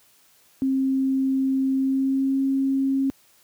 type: tone with pitch glide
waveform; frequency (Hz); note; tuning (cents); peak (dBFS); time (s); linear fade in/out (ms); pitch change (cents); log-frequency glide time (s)
sine; 266.5 to 270.1; C4 to C#4; +32 to -45; -19; 0.62-3.1; 0; +23; 1.76-2.4
effects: white hiss -58 dBFS RMS until 3.43 s + high-pass 60 Hz 12 dB/octave